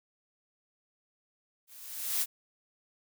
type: noise with level ramp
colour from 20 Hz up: blue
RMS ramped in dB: -54 to -26 dBFS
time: 1.67-2.26 s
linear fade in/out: 50 ms
effects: none